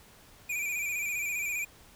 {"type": "tone with vibrato", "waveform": "square", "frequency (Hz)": 2390, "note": "D7", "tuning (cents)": 30, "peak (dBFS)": -31, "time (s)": [0.49, 1.65], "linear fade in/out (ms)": 10, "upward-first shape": "square", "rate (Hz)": 15, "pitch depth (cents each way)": 47, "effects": ["pink hiss -56 dBFS RMS until 1.95 s"]}